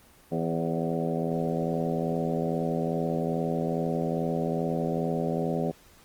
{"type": "harmonic tone with a mistuned harmonic", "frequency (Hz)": 82.41, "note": "E2", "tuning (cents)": 0, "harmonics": [2, 3, 4, 5, 6, 7, 8, 9], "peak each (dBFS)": [-30, -32, -37, -33, -35, -35, -39, -37], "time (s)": [0.31, 5.72], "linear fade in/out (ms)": 20, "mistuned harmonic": 6, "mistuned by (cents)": 41, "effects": ["pink hiss -56 dBFS RMS until 6.04 s", "Opus 24 kbps"]}